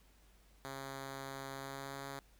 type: tone with pitch glide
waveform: 5% pulse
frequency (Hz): 136 to 137.98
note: C#3 to C#3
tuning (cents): -33 to -8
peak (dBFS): -32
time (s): 0.65-2.19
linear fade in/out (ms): 0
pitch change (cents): +25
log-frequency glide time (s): 1.53-2.02
effects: added 50 Hz sine -64 dBFS peak until 2.39 s + pink hiss -69 dBFS RMS until 2.39 s